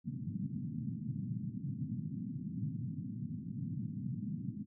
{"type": "band-pass noise", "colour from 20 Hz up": "pink", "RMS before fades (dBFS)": -40, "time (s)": [0.04, 4.66], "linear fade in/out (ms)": 50, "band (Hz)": [110, 250], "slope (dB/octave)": 48, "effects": []}